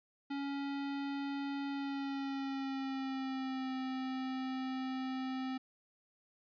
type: tone with pitch glide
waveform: square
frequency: 279.5 to 260.8 Hz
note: C#4 to C4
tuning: +14 to -5 cents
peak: -37 dBFS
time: 0.3-5.58 s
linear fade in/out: 10 ms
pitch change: -119 cents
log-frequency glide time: 1.69-3.74 s
effects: resampled to 11025 Hz